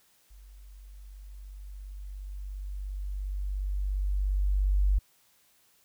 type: tone with level ramp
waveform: sine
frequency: 48.56 Hz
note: G1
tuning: 16 cents flat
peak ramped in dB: -48 to -20 dBFS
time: 0.3-4.99 s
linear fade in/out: 10 ms
effects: white hiss -65 dBFS RMS until 5.84 s